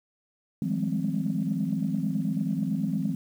sine tone cluster, 159.3 / 178.2 / 201.6 / 210.6 / 260.3 Hz, D#3 / F3 / G3 / G#3 / C4, +41 / +35 / +49 / +24 / -9 cents, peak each -31 dBFS, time 0.62-3.15 s, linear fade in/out 2 ms, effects tanh soft clip ceiling -16 dBFS + 9-bit

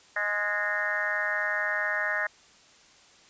harmonic tone with a mistuned harmonic, 207.7 Hz, G#3, in tune, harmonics 3 / 4 / 5 / 6 / 7 / 8 / 9 / 10, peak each -35 / -40 / -40 / -38 / -34 / -32 / -29 / -41 dBFS, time 0.16-2.27 s, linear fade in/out 5 ms, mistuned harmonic 9, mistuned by -30 cents, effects white hiss -56 dBFS RMS until 3.29 s + resampled to 16000 Hz

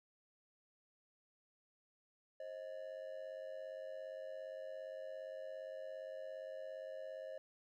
triangle ring-modulated tone, 580 Hz, D5, 22 cents flat, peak -40 dBFS, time 2.4-7.38 s, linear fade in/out 0 ms, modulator 48.7 Hz, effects none

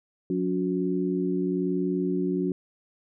sine tone cluster, 181.2 / 283.6 / 364.7 Hz, F#3 / C#4 / F#4, -36 / +40 / -25 cents, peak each -28 dBFS, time 0.3-2.52 s, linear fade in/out 2 ms, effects none

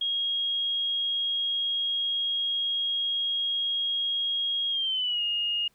sine tone with pitch glide, 3274 to 2850 Hz, G#7 to F7, -25 to +34 cents, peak -25 dBFS, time 0.01-5.68 s, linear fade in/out 5 ms, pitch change -241 cents, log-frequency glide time 4.7-5.22 s, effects pink hiss -67 dBFS RMS until 5.74 s

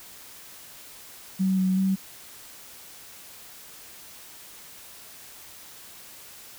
sine tone with pitch steps, 189.6 / 187.2 / 191.3 Hz, F#3 / F#3 / G3, +43 / +20 / -42 cents, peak -20 dBFS, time 1.39-1.96 s, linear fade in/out 20 ms, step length 190 ms, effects white hiss -46 dBFS RMS until 6.58 s

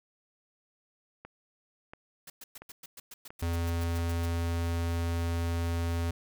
click train, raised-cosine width 0.5 ms, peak -29 dBFS, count 5, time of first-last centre 1.25-3.99 s, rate 1.46 Hz
white noise bursts, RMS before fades -46 dBFS, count 15, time 2.27-4.26 s, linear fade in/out 5 ms, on 30 ms, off 110 ms
square tone, 84.5 Hz, E2, 43 cents sharp, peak -29 dBFS, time 3.42-6.11 s, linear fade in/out 5 ms
effects none

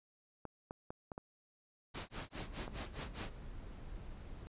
clicks, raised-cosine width 1 ms, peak -30 dBFS, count 6, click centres 0.453 / 0.709 / 0.905 / 1.118 / 1.179 / 2.679 s
pink noise with tremolo, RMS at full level -43 dBFS, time 1.94-3.3 s, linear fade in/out 10 ms, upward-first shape sine, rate 4.9 Hz, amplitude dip 100%
brown noise, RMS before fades -48 dBFS, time 2.35-4.47 s, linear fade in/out 0 ms
effects resampled to 8000 Hz

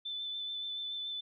sine tone with vibrato, 3520 Hz, A7, in tune, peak -36 dBFS, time 0.05-1.21 s, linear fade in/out 10 ms, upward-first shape sine, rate 7 Hz, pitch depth 17 cents each way, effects none

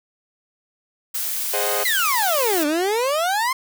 blue noise, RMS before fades -25 dBFS, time 1.14-2.64 s, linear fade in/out 10 ms
sawtooth chord, Ab dominant seventh, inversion none, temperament equal, 415.3 / 523.3 / 622.3 / 740 Hz, Ab4 / C5 / Eb5 / Gb5, 0 / 0 / 0 / 0 cents, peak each -23 / -23 / -24 / -25 dBFS, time 1.53-1.84 s, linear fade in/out 10 ms
30% pulse exponential two-way sweep, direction down then up, 2093 to 287.3 to 1072 Hz, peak -16 dBFS, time 1.85-3.53 s, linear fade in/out 5 ms, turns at 2.66 s
effects none

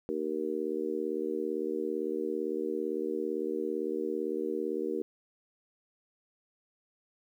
harmonic tone, 77.78 Hz, D#2, in tune, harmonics 3 / 4 / 5 / 6, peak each -40 / -36 / -34 / -35 dBFS, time 0.09-5.02 s, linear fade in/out 0 ms, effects 11-bit

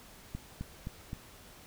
click train, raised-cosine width 5 ms, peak -25 dBFS, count 4, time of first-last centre 0.35-1.131 s, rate 3.84 Hz, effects pink hiss -54 dBFS RMS until 1.66 s

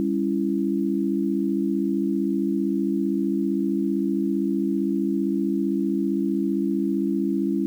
sine chord, C# diminished, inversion second, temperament just, 199.57 / 277.2 / 332.6 Hz, G3 / C#4 / E4, +31 / 0 / +16 cents, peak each -25 dBFS, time 0-7.66 s, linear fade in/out 0 ms, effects 9-bit

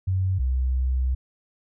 sine tone pair in turn, 93.9 / 64.08 Hz, F#2 / C2, +26 / -35 cents, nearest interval perfect fifth, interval 661 cents, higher first, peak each -20 dBFS, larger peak neither, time 0.07-0.39 / 0.39-1.15 s, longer second, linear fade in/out 10 ms, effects none

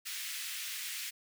pink high-pass noise, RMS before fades -40 dBFS, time 0.05-1.11 s, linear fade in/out 20 ms, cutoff 1900 Hz, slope 24 dB/octave, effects none

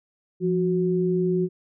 sine tone pair together, 173.5 / 367.6 Hz, F3 / F#4, -11 / -11 cents, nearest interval octave + minor second, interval 1300 cents, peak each -23 / -22 dBFS, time 0.4-1.49 s, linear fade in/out 50 ms, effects none

